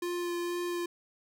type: tone with vibrato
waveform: square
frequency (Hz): 349.2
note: F4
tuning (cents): 0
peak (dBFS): -32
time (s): 0.02-0.86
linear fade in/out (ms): 5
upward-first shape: sine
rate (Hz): 2.1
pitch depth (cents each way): 11
effects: none